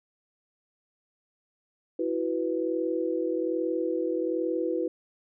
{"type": "chord", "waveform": "sine", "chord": "E suspended second", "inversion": "none", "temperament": "just", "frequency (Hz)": [329.6, 370.8, 494.4], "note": ["E4", "F#4", "B4"], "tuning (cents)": [0, 4, 2], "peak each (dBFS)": [-29, -31, -30], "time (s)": [1.99, 4.88], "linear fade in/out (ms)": 5, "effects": []}